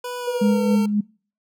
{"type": "tone with pitch glide", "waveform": "25% pulse", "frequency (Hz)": [492.6, 454.3], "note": ["B4", "A#4"], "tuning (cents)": [-5, -45], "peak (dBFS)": -24, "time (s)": [0.04, 0.86], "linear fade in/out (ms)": 5, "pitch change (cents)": -140, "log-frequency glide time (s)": [0.19, 0.63]}
{"type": "tone", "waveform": "sine", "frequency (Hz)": 493.9, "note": "B4", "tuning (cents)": 0, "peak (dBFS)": -22, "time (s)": [0.27, 0.76], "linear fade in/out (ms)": 10}
{"type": "tone with tremolo", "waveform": "sine", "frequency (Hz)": 207.7, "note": "G#3", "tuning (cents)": 0, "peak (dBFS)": -14, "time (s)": [0.41, 1.01], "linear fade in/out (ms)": 10, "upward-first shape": "sine", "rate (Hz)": 3.6, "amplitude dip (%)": 50}
{"effects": ["noise-tail reverb RT60 0.4 s tail -23 dB re dry"]}